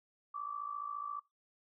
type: tone with amplitude modulation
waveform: sine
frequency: 1160 Hz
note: D6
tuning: 22 cents flat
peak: -35 dBFS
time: 0.34-1.2 s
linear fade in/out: 10 ms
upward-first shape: sine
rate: 54.5 Hz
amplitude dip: 75%
effects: noise-tail reverb RT60 0.2 s tail -20 dB re dry